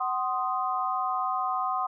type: chord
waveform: sine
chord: C diminished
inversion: second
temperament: equal with one note detuned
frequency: 750.8 / 1046.5 / 1244.5 Hz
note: Gb5 / C6 / Eb6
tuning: +25 / 0 / 0 cents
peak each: -30 dBFS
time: 0-1.87 s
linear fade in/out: 10 ms
effects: none